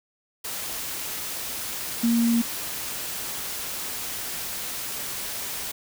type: tone in noise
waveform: sine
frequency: 233.1 Hz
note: A#3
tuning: in tune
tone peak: -18 dBFS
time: 2.03-2.42 s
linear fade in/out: 10 ms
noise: white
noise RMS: -32 dBFS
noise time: 0.44-5.72 s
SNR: +11 dB
effects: none